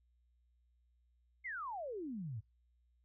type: exponential sweep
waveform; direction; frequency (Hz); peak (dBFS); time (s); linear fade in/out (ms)
sine; down; 2200 to 97.9; -40; 1.44-2.41; 20
effects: noise-tail reverb RT60 0.2 s tail -26 dB re dry + added 60 Hz sine -70 dBFS peak until 3.04 s